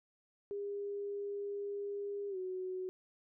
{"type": "tone with pitch glide", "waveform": "sine", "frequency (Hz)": [404.6, 371], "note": ["G#4", "F#4"], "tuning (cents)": [-45, 5], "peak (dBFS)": -37, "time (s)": [0.51, 2.89], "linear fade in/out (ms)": 0, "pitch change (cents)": -150, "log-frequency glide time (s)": [2.29, 2.37], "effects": []}